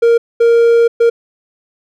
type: tone bursts at uneven times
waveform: triangle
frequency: 466.2 Hz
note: A#4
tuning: in tune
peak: -4 dBFS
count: 3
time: 0.02-0.18 / 0.4-0.88 / 1-1.1 s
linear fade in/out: 10 ms
effects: none